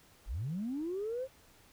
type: linear sweep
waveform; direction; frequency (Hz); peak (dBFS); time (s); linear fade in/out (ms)
sine; up; 33.44 to 541; -33; 0.26-1.28; 50
effects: tanh soft clip ceiling -29 dBFS + pink hiss -62 dBFS RMS until 1.72 s